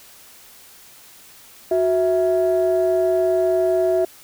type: tone pair together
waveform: sine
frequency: 368.1 / 655.9 Hz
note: F#4 / E5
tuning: -9 / -9 cents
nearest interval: minor seventh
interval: 1000 cents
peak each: -17 dBFS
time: 1.71-4.05 s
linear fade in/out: 5 ms
effects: tanh soft clip ceiling -10 dBFS + white hiss -46 dBFS RMS until 4.23 s